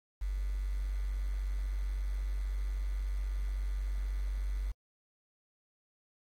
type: tone with quantisation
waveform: sine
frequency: 48.13 Hz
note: G1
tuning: 31 cents flat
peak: -31 dBFS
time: 0.21-4.72 s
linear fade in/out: 10 ms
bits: 9
effects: AAC 48 kbps